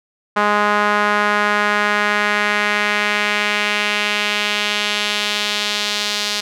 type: tone with band-pass filter sweep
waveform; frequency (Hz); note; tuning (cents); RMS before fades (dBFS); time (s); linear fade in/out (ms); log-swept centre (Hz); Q
sawtooth; 207.7; G#3; 0; -18; 0.36-6.41; 10; 1200 to 4300; 1.7
effects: none